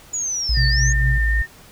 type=linear two-way sweep; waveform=sine; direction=down then up; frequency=6940 to 4426 to 6710 Hz; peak=-21 dBFS; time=0.13-0.93 s; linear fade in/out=10 ms; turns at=0.67 s
type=tone; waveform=sine; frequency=56.5 Hz; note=A1; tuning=47 cents sharp; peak=-16 dBFS; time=0.49-1.42 s; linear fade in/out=5 ms
type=tone with pitch glide; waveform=sine; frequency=1807 to 1824.8 Hz; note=A6 to A#6; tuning=+46 to -37 cents; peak=-21 dBFS; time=0.54-1.47 s; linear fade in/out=50 ms; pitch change=+17 cents; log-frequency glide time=1.26-1.34 s
type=tone with tremolo; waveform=sine; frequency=128.9 Hz; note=C3; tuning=26 cents flat; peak=-18 dBFS; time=0.57-1.18 s; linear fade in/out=2 ms; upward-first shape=sine; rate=4.4 Hz; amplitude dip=60%
effects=pink hiss -46 dBFS RMS until 1.71 s